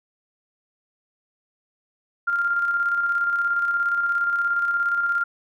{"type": "tone with tremolo", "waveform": "sine", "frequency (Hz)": 1396, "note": "F6", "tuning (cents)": -1, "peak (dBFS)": -18, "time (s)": [2.27, 5.24], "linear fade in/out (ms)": 10, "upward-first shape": "square", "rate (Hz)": 17, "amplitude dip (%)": 35, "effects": []}